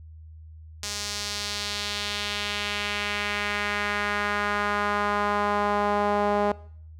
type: tone with band-pass filter sweep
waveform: sawtooth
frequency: 205.7 Hz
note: G#3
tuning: 16 cents flat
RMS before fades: -27 dBFS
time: 0.83-6.52 s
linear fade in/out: 2 ms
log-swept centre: 5800 to 700 Hz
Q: 1.6
effects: noise-tail reverb RT60 0.6 s tail -21 dB re dry + added 79 Hz sine -42 dBFS peak until 6.99 s